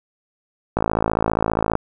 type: click train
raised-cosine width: 1 ms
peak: -4 dBFS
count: 55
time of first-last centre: 0.77-1.754 s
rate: 54.9 Hz
effects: none